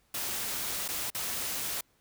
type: noise with dropouts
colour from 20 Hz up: white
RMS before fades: -34 dBFS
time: 0.14-1.81 s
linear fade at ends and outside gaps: 5 ms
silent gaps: 0.88-0.886 / 1.103-1.147 s
effects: pink hiss -69 dBFS RMS until 2 s